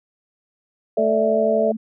sine chord, A suspended fourth, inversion none, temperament equal, 440 / 587.3 / 659.3 Hz, A4 / D5 / E5, 0 / 0 / 0 cents, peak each -21 / -21 / -19 dBFS, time 0.97-1.72 s, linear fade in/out 5 ms
sine tone with vibrato, 220 Hz, A3, in tune, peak -24 dBFS, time 0.98-1.77 s, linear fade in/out 10 ms, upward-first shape sine, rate 8 Hz, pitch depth 13 cents each way
effects none

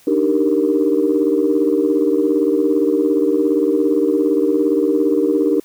sine chord, Eb major seventh, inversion third, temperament equal, 293.7 / 311.1 / 392 / 466.2 Hz, D4 / Eb4 / G4 / Bb4, 0 / 0 / 0 / 0 cents, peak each -18 dBFS, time 0.07-5.6 s, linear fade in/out 5 ms, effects tanh soft clip ceiling -4 dBFS + white hiss -50 dBFS RMS until 5.64 s

